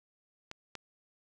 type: clicks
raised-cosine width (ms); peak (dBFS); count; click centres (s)
0.2; -24; 2; 0.514 / 0.753
effects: none